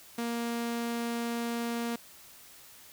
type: tone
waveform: sawtooth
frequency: 234.5 Hz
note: A#3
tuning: 11 cents sharp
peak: -27 dBFS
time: 0.18-1.96 s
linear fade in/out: 5 ms
effects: white hiss -53 dBFS RMS until 2.92 s